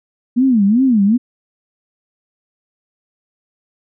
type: tone with vibrato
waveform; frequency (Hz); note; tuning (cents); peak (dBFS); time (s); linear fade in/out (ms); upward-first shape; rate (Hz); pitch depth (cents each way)
sine; 229.5; A#3; -27; -9; 0.36-1.18; 20; sine; 2.6; 270
effects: none